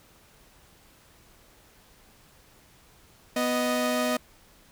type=tone pair together; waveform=sawtooth; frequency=247.4 / 622 Hz; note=B3 / D#5; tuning=+3 / -1 cents; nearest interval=octave + major third; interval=1596 cents; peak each=-23 / -23 dBFS; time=3.36-4.17 s; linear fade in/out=5 ms; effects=pink hiss -57 dBFS RMS until 4.71 s